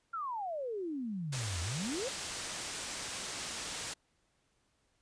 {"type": "exponential two-way sweep", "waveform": "sine", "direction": "down then up", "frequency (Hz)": [1407, 80.5, 571], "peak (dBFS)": -35, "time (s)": [0.13, 2.09], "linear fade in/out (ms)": 10, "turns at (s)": 1.61}
{"type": "low-pass noise", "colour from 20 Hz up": "white", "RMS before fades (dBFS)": -41, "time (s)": [1.32, 3.94], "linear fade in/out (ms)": 10, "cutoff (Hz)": 8900, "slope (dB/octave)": 24}
{"effects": ["pink hiss -75 dBFS RMS until 5.01 s", "resampled to 22050 Hz"]}